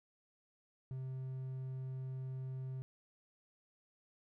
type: tone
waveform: triangle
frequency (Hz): 130.81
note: C3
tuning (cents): 0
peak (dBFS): -38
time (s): 0.91-2.82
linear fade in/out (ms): 0
effects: none